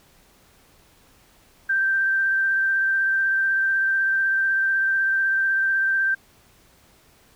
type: tone with vibrato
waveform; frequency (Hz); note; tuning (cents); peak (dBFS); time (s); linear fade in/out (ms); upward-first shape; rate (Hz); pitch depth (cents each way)
sine; 1568; G6; 0; -18; 1.69-6.15; 10; sine; 16; 13
effects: pink hiss -56 dBFS RMS until 7.35 s